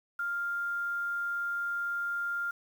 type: tone with quantisation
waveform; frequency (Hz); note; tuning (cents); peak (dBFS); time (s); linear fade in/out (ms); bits
sine; 1399; F6; +3; -30; 0.19-2.51; 5; 9
effects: none